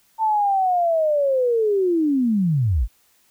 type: linear sweep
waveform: sine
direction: down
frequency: 896 to 42.39 Hz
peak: -16 dBFS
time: 0.18-2.88 s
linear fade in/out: 50 ms
effects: white hiss -60 dBFS RMS until 3.3 s